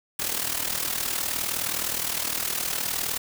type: noise with amplitude modulation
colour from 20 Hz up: white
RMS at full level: -25 dBFS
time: 0.19-3.18 s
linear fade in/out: 5 ms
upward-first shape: sine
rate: 39.4 Hz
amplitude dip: 70%
effects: none